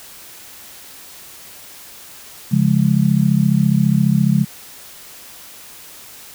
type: chord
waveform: sine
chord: Db major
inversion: none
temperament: just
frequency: 138.59 / 173.24 / 207.9 Hz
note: Db3 / F3 / Ab3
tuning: 0 / -14 / +2 cents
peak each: -16 dBFS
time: 2.51-4.45 s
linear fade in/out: 20 ms
effects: white hiss -39 dBFS RMS until 6.34 s